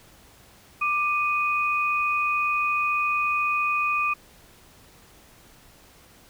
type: tone pair together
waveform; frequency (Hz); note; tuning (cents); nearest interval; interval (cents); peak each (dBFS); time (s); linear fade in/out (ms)
sine; 1185.2 / 2489; D6 / D#7; +15 / 0; octave + minor second; 1285; -24; 0.81-4.14; 10
effects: pink hiss -53 dBFS RMS until 6.29 s